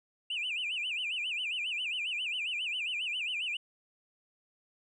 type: tone with vibrato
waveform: triangle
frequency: 2684 Hz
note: E7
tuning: 31 cents sharp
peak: -29 dBFS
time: 0.3-3.57 s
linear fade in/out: 5 ms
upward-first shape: sine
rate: 7.4 Hz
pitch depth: 220 cents each way
effects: tanh soft clip ceiling -28 dBFS + resampled to 24000 Hz